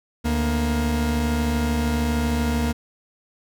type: tone pair together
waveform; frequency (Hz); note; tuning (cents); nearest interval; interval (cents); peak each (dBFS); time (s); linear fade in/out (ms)
40% pulse; 74.15 / 235.4; D2 / A#3; +17 / +17; octave + minor sixth; 2000; -22; 0.24-2.73; 20
effects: none